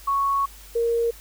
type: tone pair in turn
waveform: sine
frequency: 1108.7 / 466.2 Hz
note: C#6 / A#4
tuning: 0 / 0 cents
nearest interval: octave + minor third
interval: 1500 cents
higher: first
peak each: -19 dBFS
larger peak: neither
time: 0.07-0.46 / 0.75-1.11 s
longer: first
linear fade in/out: 10 ms
effects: added 50 Hz sine -45 dBFS peak until 1.2 s + white hiss -47 dBFS RMS until 1.2 s

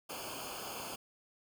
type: noise with comb filter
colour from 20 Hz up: pink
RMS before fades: -43 dBFS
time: 0.09-0.96 s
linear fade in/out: 10 ms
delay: 0.52 ms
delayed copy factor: -0.95
effects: none

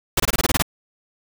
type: noise bursts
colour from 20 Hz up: pink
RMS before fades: -18 dBFS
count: 9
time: 0.17-0.624 s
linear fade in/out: 5 ms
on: 30 ms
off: 23 ms
effects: none

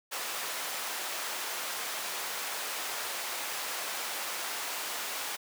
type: high-pass noise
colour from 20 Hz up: pink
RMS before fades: -36 dBFS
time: 0.11-5.37 s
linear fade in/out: 20 ms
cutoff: 750 Hz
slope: 12 dB/octave
effects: none

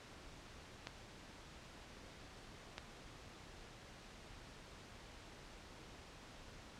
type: clicks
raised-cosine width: 0.2 ms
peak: -26 dBFS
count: 2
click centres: 0.871 / 2.781 s
effects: pink hiss -56 dBFS RMS until 6.79 s + low-pass 6000 Hz 12 dB/octave

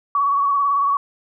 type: tone with vibrato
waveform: sine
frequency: 1126 Hz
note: C#6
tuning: 27 cents sharp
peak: -15 dBFS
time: 0.15-0.97 s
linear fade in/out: 2 ms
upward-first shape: sine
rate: 18 Hz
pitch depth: 36 cents each way
effects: none

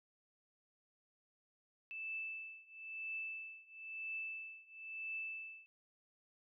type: tone with tremolo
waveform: sine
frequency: 2637 Hz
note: E7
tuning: in tune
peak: -39 dBFS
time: 1.91-5.66 s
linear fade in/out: 0 ms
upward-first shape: triangle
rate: 1 Hz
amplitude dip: 95%
effects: none

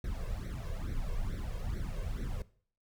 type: noise with flanger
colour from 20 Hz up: brown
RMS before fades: -36 dBFS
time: 0.04-2.42 s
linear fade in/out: 2 ms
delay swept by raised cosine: 0.5 to 1.9 ms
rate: 2.3 Hz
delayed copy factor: +0.9
effects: noise-tail reverb RT60 0.5 s tail -19 dB re dry

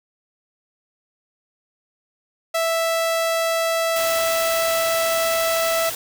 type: tone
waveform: sawtooth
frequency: 659.3 Hz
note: E5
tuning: in tune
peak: -15 dBFS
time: 2.54-5.9 s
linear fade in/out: 10 ms
type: band-stop noise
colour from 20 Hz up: white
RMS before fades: -29 dBFS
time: 3.96-5.95 s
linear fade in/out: 2 ms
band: 150 to 220 Hz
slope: 96 dB/octave
effects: none

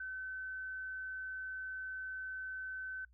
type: tone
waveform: sine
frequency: 1525 Hz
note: G6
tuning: 48 cents flat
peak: -40 dBFS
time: 0-3.05 s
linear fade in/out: 5 ms
effects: noise-tail reverb RT60 0.1 s tail -23 dB re dry + added 60 Hz sine -62 dBFS peak until 3.13 s

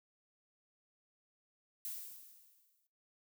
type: noise with exponential decay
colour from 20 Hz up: violet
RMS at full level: -41 dBFS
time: 1.85-2.87 s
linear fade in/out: 0 ms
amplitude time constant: 220 ms
effects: noise-tail reverb RT60 0.3 s tail -17 dB re dry

